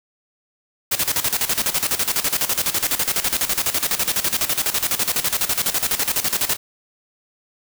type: noise with tremolo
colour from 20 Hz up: white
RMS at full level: -19 dBFS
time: 0.91-6.57 s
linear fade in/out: 10 ms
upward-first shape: square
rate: 12 Hz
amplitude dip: 75%
effects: none